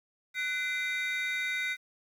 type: tone cluster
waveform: triangle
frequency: 1494 / 2050 / 2360 / 3743 Hz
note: F#6 / C7 / D7 / A#7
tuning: +16 / -36 / +8 / +6 cents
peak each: -34 / -30 / -36 / -37 dBFS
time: 0.34-1.77 s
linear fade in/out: 50 ms
effects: tanh soft clip ceiling -21 dBFS + 10-bit